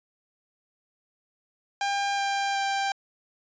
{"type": "tone with pitch steps", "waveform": "sawtooth", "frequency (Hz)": [800, 794.5, 789], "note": ["G5", "G5", "G5"], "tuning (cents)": [35, 23, 11], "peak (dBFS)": -21, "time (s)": [1.81, 2.92], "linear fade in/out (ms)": 2, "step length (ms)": 370, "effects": ["resampled to 16000 Hz"]}